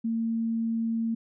sine tone, 227.4 Hz, A#3, 43 cents flat, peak -25 dBFS, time 0.04-1.15 s, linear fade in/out 10 ms, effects none

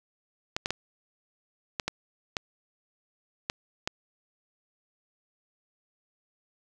clicks, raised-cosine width 0.2 ms, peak -11 dBFS, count 8, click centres 0.565 / 0.659 / 0.706 / 1.798 / 1.88 / 2.368 / 3.499 / 3.875 s, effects none

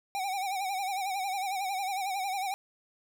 square tone with vibrato, 773 Hz, G5, 24 cents flat, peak -31 dBFS, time 0.15-2.54 s, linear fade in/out 0 ms, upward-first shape sine, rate 11 Hz, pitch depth 83 cents each way, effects none

